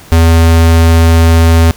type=tone; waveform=square; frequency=82.5 Hz; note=E2; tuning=2 cents sharp; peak=-4 dBFS; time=0.12-1.71 s; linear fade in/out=0 ms; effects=pink hiss -36 dBFS RMS until 1.76 s